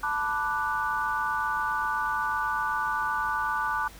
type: chord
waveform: sine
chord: B minor seventh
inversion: third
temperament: equal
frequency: 880 / 987.8 / 1174.7 / 1480 Hz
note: A5 / B5 / D6 / F#6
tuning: 0 / 0 / 0 / 0 cents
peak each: -31 / -34 / -30 / -30 dBFS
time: 0.03-3.88 s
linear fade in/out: 5 ms
effects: added 50 Hz sine -49 dBFS peak until 3.99 s + pink hiss -49 dBFS RMS until 3.99 s